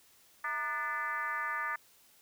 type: tone with frequency modulation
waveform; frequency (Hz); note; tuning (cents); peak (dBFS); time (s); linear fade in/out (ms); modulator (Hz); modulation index
sine; 1480; F#6; 0; -32; 0.44-1.76; 5; 275; 1.8
effects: white hiss -63 dBFS RMS until 2.21 s